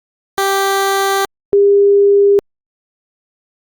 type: tone pair in turn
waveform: 15% pulse / sine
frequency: 391.7 / 402.2 Hz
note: G4 / G4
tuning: -1 / +44 cents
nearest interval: unison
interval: 45 cents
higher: second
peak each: -6 dBFS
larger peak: neither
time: 0.38-1.25 / 1.53-2.39 s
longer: first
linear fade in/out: 0 ms
effects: Opus 48 kbps